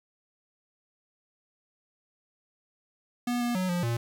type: tone with pitch steps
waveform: square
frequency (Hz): 243 / 240.2 / 184.9 / 175.9 / 117.4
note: B3 / B3 / F#3 / F3 / A#2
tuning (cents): -28 / -48 / -1 / +13 / +13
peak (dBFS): -27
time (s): 3.27-3.97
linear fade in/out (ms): 5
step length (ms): 140
effects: 11-bit